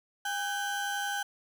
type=tone pair together; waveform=35% pulse; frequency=810 / 1529.1 Hz; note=G#5 / G6; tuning=-43 / -43 cents; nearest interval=major seventh; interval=1100 cents; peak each=-32 / -32 dBFS; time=0.25-1.23 s; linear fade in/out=5 ms; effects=none

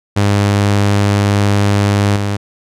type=tone with level steps; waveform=sawtooth; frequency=101.4 Hz; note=G#2; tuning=41 cents flat; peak=-6 / -11 dBFS; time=0.16-2.37 s; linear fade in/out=10 ms; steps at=2.16 s; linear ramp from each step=5 ms; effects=low-pass 9000 Hz 12 dB/octave

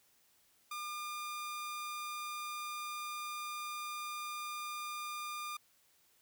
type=tone; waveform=sawtooth; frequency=1205 Hz; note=D6; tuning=44 cents sharp; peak=-36 dBFS; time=0.71-5.57 s; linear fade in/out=5 ms; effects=white hiss -70 dBFS RMS until 6.21 s

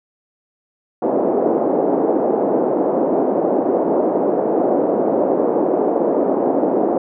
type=band-pass noise; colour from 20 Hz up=pink; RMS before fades=-17 dBFS; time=1.02-6.98 s; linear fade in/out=5 ms; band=280 to 690 Hz; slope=24 dB/octave; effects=none

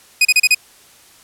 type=tone bursts; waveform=sawtooth; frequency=2495 Hz; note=D#7; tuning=4 cents sharp; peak=-5 dBFS; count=5; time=0.21-0.547 s; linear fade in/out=5 ms; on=41 ms; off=33 ms; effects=white hiss -47 dBFS RMS until 1.23 s + low-pass 12000 Hz 12 dB/octave

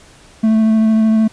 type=tone with vibrato; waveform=triangle; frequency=220 Hz; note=A3; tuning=in tune; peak=-7 dBFS; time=0.43-1.28 s; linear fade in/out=10 ms; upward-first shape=sine; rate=13 Hz; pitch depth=13 cents each way; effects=pink hiss -44 dBFS RMS until 1.32 s + resampled to 22050 Hz

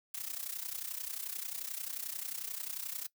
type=noise with amplitude modulation; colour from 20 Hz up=blue; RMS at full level=-37 dBFS; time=0.14-3.07 s; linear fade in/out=5 ms; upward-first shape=sine; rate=31.3 Hz; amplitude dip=80%; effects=noise-tail reverb RT60 0.1 s tail -20 dB re dry

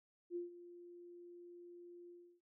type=tone with ADSR envelope; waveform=sine; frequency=349.2 Hz; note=F4; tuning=in tune; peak=-38 dBFS; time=0.3-2.41 s; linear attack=58 ms; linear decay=140 ms; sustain=-15 dB; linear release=320 ms; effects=none

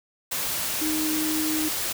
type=tone in noise; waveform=sine; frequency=311.1 Hz; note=D#4; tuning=in tune; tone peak=-25 dBFS; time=0.81-1.69 s; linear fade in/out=10 ms; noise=white; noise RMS=-28 dBFS; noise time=0.31-1.93 s; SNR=0 dB; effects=none

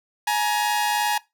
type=tone pair together; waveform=sawtooth; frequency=840 / 942.9 Hz; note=G#5 / A#5; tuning=+19 / +20 cents; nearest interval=major second; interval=201 cents; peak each=-18 / -21 dBFS; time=0.27-1.18 s; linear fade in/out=5 ms; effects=noise-tail reverb RT60 0.2 s tail -20 dB re dry

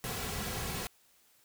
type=noise with comb filter; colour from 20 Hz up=pink; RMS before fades=-37 dBFS; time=0.04-0.87 s; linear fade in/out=0 ms; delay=3.3 ms; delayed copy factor=-0.6; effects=white hiss -66 dBFS RMS until 1.44 s

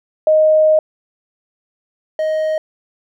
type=tone pair in turn; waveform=sine / triangle; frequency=622.3 / 625.5 Hz; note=D#5 / D#5; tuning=0 / +9 cents; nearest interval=unison; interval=9 cents; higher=second; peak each=-8 / -13 dBFS; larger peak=first; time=0.27-0.79 / 2.19-2.58 s; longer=first; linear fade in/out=2 ms; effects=none

